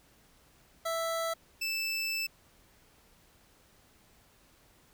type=tone pair in turn; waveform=25% pulse; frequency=660 / 2640 Hz; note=E5 / E7; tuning=+2 / +2 cents; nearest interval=2 octaves; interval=2400 cents; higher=second; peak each=-27 dBFS; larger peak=neither; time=0.85-1.34 / 1.61-2.27 s; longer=second; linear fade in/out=10 ms; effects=pink hiss -63 dBFS RMS until 4.93 s